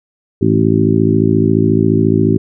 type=harmonic tone with a mistuned harmonic; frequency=54.3 Hz; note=A1; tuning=22 cents flat; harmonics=2 / 3 / 4 / 5 / 6 / 7; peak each=-16 / -16 / -16 / -16 / -16 / -16 dBFS; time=0.41-2.38 s; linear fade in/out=10 ms; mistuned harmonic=2; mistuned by=-57 cents; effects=none